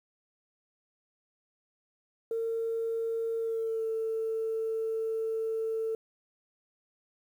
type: tone with pitch glide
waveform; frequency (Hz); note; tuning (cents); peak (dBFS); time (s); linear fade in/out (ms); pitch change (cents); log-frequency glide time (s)
sine; 455.1 to 446.2; A#4 to A4; -42 to +24; -28; 2.31-5.95; 2; -34; 3.37-3.86
effects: tanh soft clip ceiling -24 dBFS + 10-bit